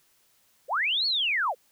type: linear two-way sweep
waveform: sine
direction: up then down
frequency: 429 to 4473 to 429 Hz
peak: -23 dBFS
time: 0.68-1.55 s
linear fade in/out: 50 ms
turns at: 1.06 s
effects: white hiss -65 dBFS RMS until 1.71 s